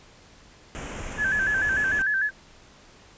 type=band-stop noise; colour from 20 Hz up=pink; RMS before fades=-35 dBFS; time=0.75-2.02 s; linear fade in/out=0 ms; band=3100 to 6100 Hz; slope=48 dB/octave
type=tone with vibrato; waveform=sine; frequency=1632 Hz; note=G#6; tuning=31 cents flat; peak=-21 dBFS; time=1.17-2.31 s; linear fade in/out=50 ms; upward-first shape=square; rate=6.7 Hz; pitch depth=76 cents each way
effects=pink hiss -52 dBFS RMS until 3.17 s + resampled to 16000 Hz